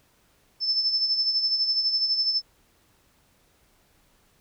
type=tone with tremolo; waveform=sine; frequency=5274 Hz; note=E8; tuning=in tune; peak=-19 dBFS; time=0.6-2.42 s; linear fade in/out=50 ms; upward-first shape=sine; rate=12 Hz; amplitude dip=55%; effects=pink hiss -63 dBFS RMS until 4.4 s